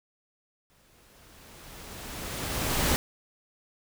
pink noise with exponential growth, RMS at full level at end -24 dBFS, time 0.7-2.96 s, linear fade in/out 0 ms, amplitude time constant 490 ms, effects none

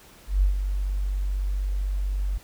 sine tone with ADSR envelope, 47.98 Hz, G1, 36 cents flat, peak -15 dBFS, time 0.27-2.38 s, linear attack 150 ms, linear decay 120 ms, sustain -8 dB, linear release 5 ms, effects pink hiss -51 dBFS RMS until 2.43 s

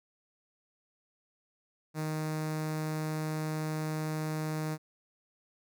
sawtooth tone with notch filter, 155.56 Hz, D#3, in tune, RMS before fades -34 dBFS, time 1.94-4.78 s, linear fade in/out 50 ms, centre 3100 Hz, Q 1.9, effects none

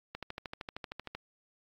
click train, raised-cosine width 0.3 ms, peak -23 dBFS, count 14, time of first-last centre 0.15-1.15 s, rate 13 Hz, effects AAC 48 kbps

